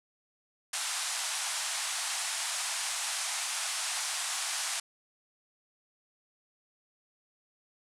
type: band-pass noise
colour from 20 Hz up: white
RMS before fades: -34 dBFS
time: 0.73-4.8 s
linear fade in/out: 5 ms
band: 680 to 10000 Hz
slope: 48 dB/octave
effects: none